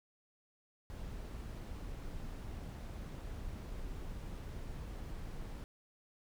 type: noise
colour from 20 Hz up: brown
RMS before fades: -44 dBFS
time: 0.9-5.64 s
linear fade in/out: 0 ms
effects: none